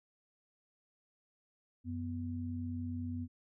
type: tone pair together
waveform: sine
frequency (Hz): 92.4 / 246.9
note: F#2 / B3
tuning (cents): -2 / 0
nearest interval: octave + perfect fourth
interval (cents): 1702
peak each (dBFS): -39 / -39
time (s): 1.84-3.28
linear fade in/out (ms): 50
effects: none